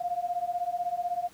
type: beating tone pair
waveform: sine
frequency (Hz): 698.5 / 714.5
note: F5 / F5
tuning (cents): 0 / +39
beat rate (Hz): 16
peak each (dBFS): -31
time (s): 0-1.29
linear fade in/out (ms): 10
effects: pink hiss -56 dBFS RMS until 1.33 s + high-pass 80 Hz 12 dB/octave